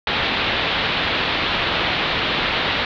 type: low-pass noise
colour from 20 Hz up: white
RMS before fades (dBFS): -21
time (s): 0.07-2.85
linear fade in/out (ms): 2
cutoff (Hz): 3900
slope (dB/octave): 48
effects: none